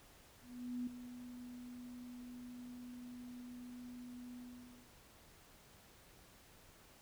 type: tone with ADSR envelope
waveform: sine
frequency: 246.1 Hz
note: B3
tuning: 6 cents flat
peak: -37 dBFS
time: 0.42-4.92 s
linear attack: 450 ms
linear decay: 4 ms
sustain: -11 dB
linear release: 550 ms
effects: pink hiss -63 dBFS RMS until 7.01 s